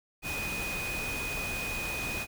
sine tone in noise, 2489 Hz, D#7, in tune, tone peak -34 dBFS, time 0.22-2.27 s, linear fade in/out 50 ms, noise pink, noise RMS -37 dBFS, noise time 0.22-2.27 s, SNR 0 dB, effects none

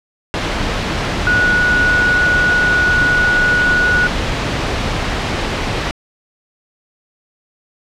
sine tone in noise, 1463 Hz, F#6, 20 cents flat, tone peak -11 dBFS, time 1.27-4.07 s, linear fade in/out 0 ms, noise pink, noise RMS -18 dBFS, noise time 0.34-5.91 s, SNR +4 dB, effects low-pass 4000 Hz 12 dB/octave

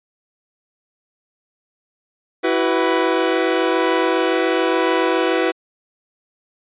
sawtooth chord, E suspended second, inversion none, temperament equal with one note detuned, 329.6 / 376.7 / 493.9 Hz, E4 / F#4 / B4, 0 / +31 / 0 cents, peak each -16 dBFS, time 2.43-5.52 s, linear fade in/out 20 ms, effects resampled to 8000 Hz

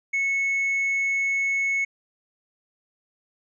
sine tone with hard clipping, 2200 Hz, C#7, 14 cents flat, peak -22 dBFS, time 0.13-1.85 s, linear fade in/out 10 ms, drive 2 dB, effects resampled to 22050 Hz

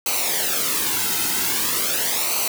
white noise with flanger, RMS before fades -22 dBFS, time 0.06-2.48 s, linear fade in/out 2 ms, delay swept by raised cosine 0.57 to 1.77 ms, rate 0.43 Hz, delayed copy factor -0.7, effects none

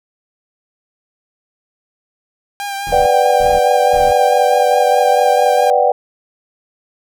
sawtooth tone with vibrato, 799 Hz, G5, 33 cents sharp, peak -17 dBFS, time 2.6-5.7 s, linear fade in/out 0 ms, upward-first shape triangle, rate 4.7 Hz, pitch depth 34 cents each way
brown noise bursts, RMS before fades -27 dBFS, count 3, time 2.87-4.12 s, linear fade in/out 0 ms, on 190 ms, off 340 ms
sine chord, G major seventh, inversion first, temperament equal, 493.9 / 587.3 / 740 / 784 Hz, B4 / D5 / F#5 / G5, 0 / 0 / 0 / 0 cents, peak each -15 dBFS, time 2.92-5.92 s, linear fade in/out 5 ms
effects none

